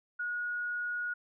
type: tone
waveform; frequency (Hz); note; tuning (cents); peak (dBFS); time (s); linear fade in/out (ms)
sine; 1449; F#6; -37; -32; 0.19-1.14; 10
effects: none